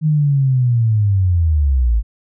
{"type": "linear sweep", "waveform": "sine", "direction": "down", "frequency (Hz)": [157.5, 51.6], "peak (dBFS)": -11, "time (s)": [0.01, 2.03], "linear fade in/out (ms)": 50, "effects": []}